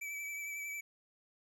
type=tone with vibrato; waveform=square; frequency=2305 Hz; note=D7; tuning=33 cents flat; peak=-40 dBFS; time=0.01-0.81 s; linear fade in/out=10 ms; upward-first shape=triangle; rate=11 Hz; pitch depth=30 cents each way; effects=13-bit